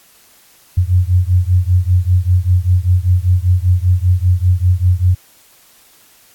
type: beating tone pair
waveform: sine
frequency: 88.3 / 93.4 Hz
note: F2 / F#2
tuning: +20 / +17 cents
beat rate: 5.1 Hz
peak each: -12 / -13 dBFS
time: 0.77-5.15 s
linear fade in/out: 10 ms
effects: white hiss -48 dBFS RMS until 6.34 s + AAC 64 kbps